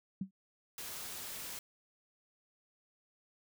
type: tone with exponential decay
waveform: sine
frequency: 191.3 Hz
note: G3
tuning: 42 cents flat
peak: -31 dBFS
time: 0.21-0.31 s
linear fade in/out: 5 ms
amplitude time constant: 20 ms
type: noise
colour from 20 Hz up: white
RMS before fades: -44 dBFS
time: 0.78-1.59 s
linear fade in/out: 2 ms
effects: none